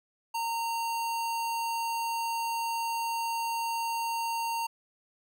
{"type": "tone", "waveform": "square", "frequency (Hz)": 921, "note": "A#5", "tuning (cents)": -21, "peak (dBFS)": -30, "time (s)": [0.34, 4.67], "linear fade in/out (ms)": 10, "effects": []}